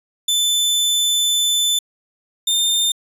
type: tone pair in turn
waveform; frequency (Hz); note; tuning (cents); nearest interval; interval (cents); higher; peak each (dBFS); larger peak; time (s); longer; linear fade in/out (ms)
sawtooth; 3520 / 3613; A7 / A7; 0 / +45; unison; 45; second; -12 / -12; neither; 0.28-1.79 / 2.47-2.92; first; 5
effects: resampled to 32000 Hz